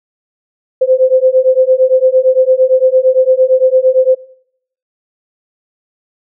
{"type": "beating tone pair", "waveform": "sine", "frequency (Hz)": [513, 521.8], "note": ["C5", "C5"], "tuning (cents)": [-34, -5], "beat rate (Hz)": 8.8, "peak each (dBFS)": -10, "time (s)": [0.81, 4.15], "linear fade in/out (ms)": 10, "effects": ["noise-tail reverb RT60 0.7 s tail -21 dB re dry"]}